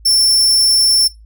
sawtooth tone, 5390 Hz, E8, 38 cents sharp, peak -7 dBFS, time 0.05-1.08 s, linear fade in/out 10 ms, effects noise-tail reverb RT60 0.2 s tail -20 dB re dry + added 54 Hz sine -38 dBFS peak until 1.25 s

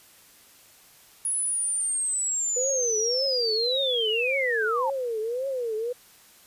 sine linear sweep, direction down, 10420 to 830.6 Hz, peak -24 dBFS, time 1.25-4.9 s, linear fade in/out 2 ms
sine tone with vibrato, 486 Hz, B4, 28 cents flat, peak -26 dBFS, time 2.56-5.93 s, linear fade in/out 10 ms, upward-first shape triangle, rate 1.8 Hz, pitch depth 230 cents each way
effects white hiss -54 dBFS RMS until 6.46 s + resampled to 32000 Hz

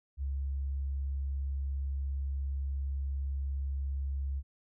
sine tone, 68.6 Hz, C#2, 17 cents flat, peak -31 dBFS, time 0.17-4.43 s, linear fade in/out 50 ms, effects none

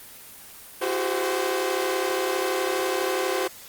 sawtooth tone cluster, 339.4 / 374.8 / 407 / 518 Hz, F4 / F#4 / G#4 / C5, -49 / +22 / -35 / -17 cents, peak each -29 / -23 / -28 / -24 dBFS, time 0.81-3.48 s, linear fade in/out 10 ms, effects white hiss -44 dBFS RMS until 3.68 s + Opus 24 kbps

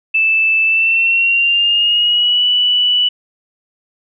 sine tone with pitch glide, 2637 to 2960 Hz, E7 to F#7, 0 to 0 cents, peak -10 dBFS, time 0.14-3.09 s, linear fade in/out 10 ms, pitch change +200 cents, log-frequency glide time 0.65-2.45 s, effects none

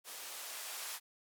violet noise with band-pass filter sweep, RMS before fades -45 dBFS, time 0.04-1 s, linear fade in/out 50 ms, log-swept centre 440 to 800 Hz, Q 0.95, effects none

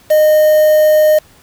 triangle tone with quantisation, 614 Hz, D#5, 23 cents flat, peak -4 dBFS, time 0.1-1.19 s, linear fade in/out 10 ms, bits 4, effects pink hiss -46 dBFS RMS until 1.42 s

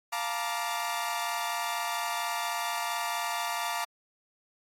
sawtooth chord, Bb major seventh, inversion second, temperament equal with one note detuned, 698.5 / 880 / 944.3 / 1174.7 Hz, F5 / A5 / Bb5 / D6, 0 / 0 / +22 / 0 cents, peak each -32 / -33 / -31 / -32 dBFS, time 0.12-3.85 s, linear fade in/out 10 ms, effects AAC 48 kbps

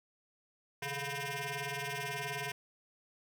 10% pulse ring-modulated tone, 284.3 Hz, C#4, 44 cents sharp, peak -25 dBFS, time 0.82-2.52 s, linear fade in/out 5 ms, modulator 1270 Hz, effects none

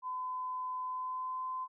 sine tone with pitch glide, 1015 to 1027.4 Hz, B5 to C6, +47 to -32 cents, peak -35 dBFS, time 0.02-1.68 s, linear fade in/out 50 ms, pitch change +21 cents, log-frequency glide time 0.82-1.45 s, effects none

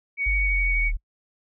sine tone with vibrato, 2240 Hz, C#7, 18 cents sharp, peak -22 dBFS, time 0.17-0.92 s, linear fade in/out 50 ms, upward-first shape triangle, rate 12 Hz, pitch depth 16 cents each way
sine linear sweep, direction down, 51.6 to 36.71 Hz, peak -22 dBFS, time 0.26-0.97 s, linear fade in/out 10 ms
effects noise-tail reverb RT60 0.1 s tail -25 dB re dry

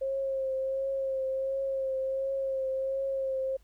sine tone with vibrato, 535 Hz, C5, 38 cents sharp, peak -28 dBFS, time 0.01-3.57 s, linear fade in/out 10 ms, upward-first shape triangle, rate 1.4 Hz, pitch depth 27 cents each way, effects added 50 Hz sine -58 dBFS peak until 3.63 s + pink hiss -69 dBFS RMS until 3.63 s

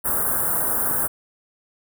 white band-stop noise, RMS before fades -22 dBFS, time 0.04-1.08 s, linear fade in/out 20 ms, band 1600 to 9100 Hz, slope 48 dB/octave, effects none

